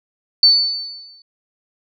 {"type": "tone with exponential decay", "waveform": "sine", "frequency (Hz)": 4503, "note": "C#8", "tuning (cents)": 26, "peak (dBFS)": -5, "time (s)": [0.43, 1.22], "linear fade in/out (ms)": 2, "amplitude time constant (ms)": 170, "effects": []}